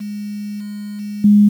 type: tone with level steps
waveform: sine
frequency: 206.6 Hz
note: G#3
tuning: 9 cents flat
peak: -23 / -25 / -23 / -6 dBFS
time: 0-1.49 s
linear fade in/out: 10 ms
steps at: 0.6 / 0.99 / 1.24 s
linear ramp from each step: 5 ms
effects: 7-bit